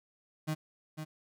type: tone with echo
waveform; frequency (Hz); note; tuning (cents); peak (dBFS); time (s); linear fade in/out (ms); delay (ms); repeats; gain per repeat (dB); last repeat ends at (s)
35% pulse; 155.4; D#3; -2; -29; 0.47-0.55; 20; 500; 1; -7; 1.05
effects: none